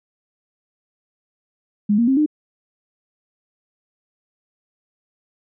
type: tone with pitch steps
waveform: sine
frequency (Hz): 206.9 / 234.9 / 266.8 / 302.9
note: G#3 / A#3 / C4 / D#4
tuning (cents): -6 / +13 / +34 / -46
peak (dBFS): -13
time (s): 1.89-2.262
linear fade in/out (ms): 10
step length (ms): 93
effects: none